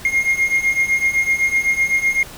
triangle beating tone pair, 2130 / 2137.9 Hz, C7 / C7, +30 / +37 cents, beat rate 7.9 Hz, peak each -18 / -15 dBFS, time 0.05-2.23 s, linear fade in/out 2 ms, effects pink hiss -37 dBFS RMS until 2.37 s

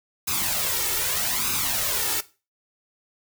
white noise with flanger, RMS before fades -25 dBFS, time 0.27-2.21 s, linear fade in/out 10 ms, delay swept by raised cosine 0.78 to 2.28 ms, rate 0.81 Hz, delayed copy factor +0.65, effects noise-tail reverb RT60 0.3 s tail -17 dB re dry

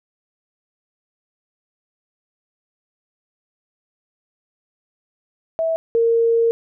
sine tone pair in turn, 652 / 461 Hz, E5 / A#4, -19 / -19 cents, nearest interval tritone, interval 600 cents, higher first, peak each -17 / -13 dBFS, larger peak second, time 5.59-5.76 / 5.95-6.51 s, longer second, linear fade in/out 0 ms, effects none

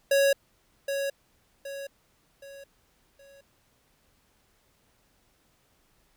square tone with echo, 554.4 Hz, C#5, in tune, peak -20 dBFS, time 0.11-0.33 s, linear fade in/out 5 ms, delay 770 ms, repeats 4, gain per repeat -8 dB, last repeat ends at 3.41 s, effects pink hiss -67 dBFS RMS until 6.16 s

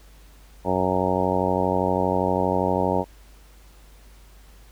harmonic tone, 92.5 Hz, F#2, in tune, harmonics 1 / 2 / 3 / 4 / 5 / 6 / 7 / 8 / 9 / 10, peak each -31 / -28 / -29 / -29 / -28 / -27 / -29 / -32 / -29 / -28 dBFS, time 0.64-3.05 s, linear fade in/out 50 ms, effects added 50 Hz sine -47 dBFS peak until 4.71 s + pink hiss -55 dBFS RMS until 4.71 s

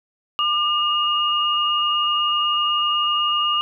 sine tone pair together, 1200 / 2854 Hz, D6 / F7, +37 / +37 cents, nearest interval octave + minor third, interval 1500 cents, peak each -20 dBFS, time 0.39-3.61 s, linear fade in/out 0 ms, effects none

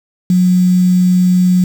sine tone with quantisation, 181.5 Hz, F#3, 33 cents flat, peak -7 dBFS, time 0.3-1.64 s, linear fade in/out 2 ms, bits 5, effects none

